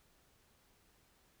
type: silence
effects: pink hiss -70 dBFS RMS until 1.4 s